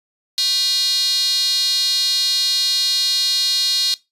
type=tone with high-pass filter; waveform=square; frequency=220 Hz; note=A3; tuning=in tune; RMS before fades=-18 dBFS; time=0.38-3.94 s; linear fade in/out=0 ms; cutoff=4100 Hz; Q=8.1; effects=noise-tail reverb RT60 0.2 s tail -19 dB re dry + resampled to 32000 Hz